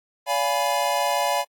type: chord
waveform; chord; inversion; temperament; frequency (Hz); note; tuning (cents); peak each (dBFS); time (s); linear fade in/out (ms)
square; D diminished seventh; none; equal with one note detuned; 573.3 / 698.5 / 830.6 / 987.8; D5 / F5 / Ab5 / Cb6; -42 / 0 / 0 / 0; -27; 0.26-1.45; 50
effects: AAC 64 kbps